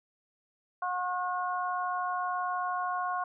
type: harmonic tone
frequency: 361.4 Hz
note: F#4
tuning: 41 cents flat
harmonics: 2 / 3 / 4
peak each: -33 / -32 / -38 dBFS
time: 0.82-3.24 s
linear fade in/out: 5 ms
effects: none